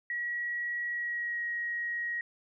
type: tone with pitch glide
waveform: sine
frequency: 1917 to 1892.8 Hz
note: A#6 to A#6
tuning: +48 to +26 cents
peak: -31 dBFS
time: 0.1-2.21 s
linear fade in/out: 2 ms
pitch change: -22 cents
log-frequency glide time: 0.87-1.43 s
effects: none